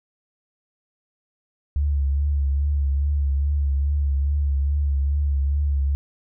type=tone with vibrato; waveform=sine; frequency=70.8 Hz; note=C#2; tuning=37 cents sharp; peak=-18 dBFS; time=1.76-5.95 s; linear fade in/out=0 ms; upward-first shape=triangle; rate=2.4 Hz; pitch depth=57 cents each way; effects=none